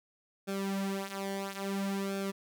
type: tone with flanger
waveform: sawtooth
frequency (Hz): 196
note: G3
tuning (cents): 0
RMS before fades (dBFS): -35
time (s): 0.47-2.32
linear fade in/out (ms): 20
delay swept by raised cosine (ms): 1 to 5.9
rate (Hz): 0.59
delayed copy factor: -0.75
effects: none